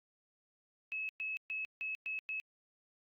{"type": "tone bursts at uneven times", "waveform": "sine", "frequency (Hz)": 2584, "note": "E7", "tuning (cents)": -35, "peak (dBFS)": -36, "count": 6, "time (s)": [[0.92, 1.09], [1.2, 1.37], [1.5, 1.65], [1.81, 1.95], [2.06, 2.19], [2.29, 2.4]], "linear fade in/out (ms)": 0, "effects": ["Opus 48 kbps"]}